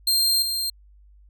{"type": "tone with level steps", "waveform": "sawtooth", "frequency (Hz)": 4186, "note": "C8", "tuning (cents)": 0, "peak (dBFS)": [-15, -21], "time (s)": [0.07, 0.7], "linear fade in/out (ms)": 5, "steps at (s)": 0.42, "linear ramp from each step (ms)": 2, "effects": ["added 50 Hz sine -49 dBFS peak until 1.29 s"]}